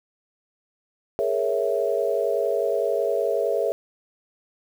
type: chord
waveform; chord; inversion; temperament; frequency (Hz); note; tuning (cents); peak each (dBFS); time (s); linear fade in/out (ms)
sine; A# half-diminished seventh; third; equal; 415.3 / 466.2 / 554.4 / 659.3; G#4 / A#4 / C#5 / E5; 0 / 0 / 0 / 0; -26; 1.19-3.72; 0
effects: 8-bit